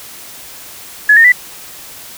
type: tone with pitch steps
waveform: sine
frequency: 1700 / 1832.6 / 1975.5 Hz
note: G#6 / A#6 / B6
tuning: +40 / -30 / 0 cents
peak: -3 dBFS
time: 1.09-1.321 s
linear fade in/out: 5 ms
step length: 77 ms
effects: white hiss -33 dBFS RMS until 2.17 s